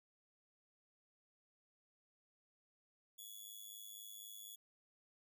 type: tone with amplitude modulation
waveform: 5% pulse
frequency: 3400 Hz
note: G#7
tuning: 40 cents sharp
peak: -40 dBFS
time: 3.18-4.56 s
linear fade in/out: 10 ms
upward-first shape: sine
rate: 104 Hz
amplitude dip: 70%
effects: none